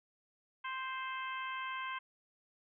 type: harmonic tone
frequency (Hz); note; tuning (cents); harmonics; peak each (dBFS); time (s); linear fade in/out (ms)
523.3; C5; 0; 2 / 3 / 4 / 5 / 6; -40 / -44 / -46 / -48 / -50; 0.64-1.99; 10
effects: none